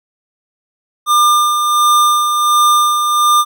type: tone with tremolo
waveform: square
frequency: 1200 Hz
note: D6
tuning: 37 cents sharp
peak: -8 dBFS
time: 1.06-3.45 s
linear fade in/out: 50 ms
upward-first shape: sine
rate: 1.4 Hz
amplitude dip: 45%
effects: none